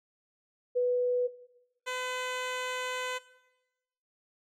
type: tone pair in turn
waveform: sine / 10% pulse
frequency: 493.9 / 506 Hz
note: B4 / B4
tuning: 0 / +42 cents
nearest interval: unison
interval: 42 cents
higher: second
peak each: -24 dBFS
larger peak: neither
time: 0.75-1.28 / 1.86-3.19 s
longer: second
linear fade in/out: 20 ms
effects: noise-tail reverb RT60 1.0 s tail -18 dB re dry + low-pass 8000 Hz 12 dB/octave